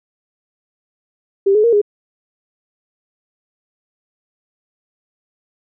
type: tone with pitch steps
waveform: sine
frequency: 393.8 / 425.1 / 467.4 / 413 Hz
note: G4 / G#4 / A#4 / G#4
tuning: +8 / +40 / +5 / -10 cents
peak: -9 dBFS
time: 1.46-1.816 s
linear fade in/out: 10 ms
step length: 89 ms
effects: none